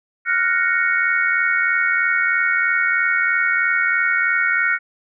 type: chord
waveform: sine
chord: Gb major seventh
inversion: third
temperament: equal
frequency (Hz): 1396.9 / 1480 / 1864.7 / 2217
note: F6 / Gb6 / Bb6 / Db7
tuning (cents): 0 / 0 / 0 / 0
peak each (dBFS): -21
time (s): 0.25-4.79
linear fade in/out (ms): 50
effects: none